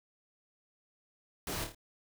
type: noise with echo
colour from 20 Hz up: pink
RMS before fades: -38 dBFS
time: 1.47-1.64 s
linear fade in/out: 2 ms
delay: 27 ms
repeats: 4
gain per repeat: -5 dB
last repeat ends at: 1.748 s
effects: none